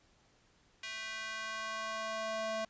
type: tone with high-pass filter sweep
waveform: square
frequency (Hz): 220.2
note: A3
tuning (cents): +2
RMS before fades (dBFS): -39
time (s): 0.83-2.65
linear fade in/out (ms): 5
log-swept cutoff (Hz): 2200 to 550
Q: 1.6
effects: pink hiss -68 dBFS RMS until 2.69 s + resampled to 16000 Hz